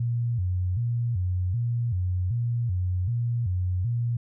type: tone with vibrato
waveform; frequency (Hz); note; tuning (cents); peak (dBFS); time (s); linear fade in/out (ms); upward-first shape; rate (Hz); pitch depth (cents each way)
sine; 103.9; G#2; +1; -23; 0-4.17; 5; square; 1.3; 230
effects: none